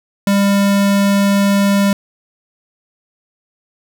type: tone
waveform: square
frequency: 199.6 Hz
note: G3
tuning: 32 cents sharp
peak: -11 dBFS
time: 0.27-1.93 s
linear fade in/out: 2 ms
effects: none